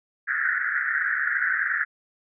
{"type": "band-pass noise", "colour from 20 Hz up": "white", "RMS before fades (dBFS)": -25, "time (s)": [0.27, 1.85], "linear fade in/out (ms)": 20, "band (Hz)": [1400, 1900], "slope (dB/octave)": 96, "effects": []}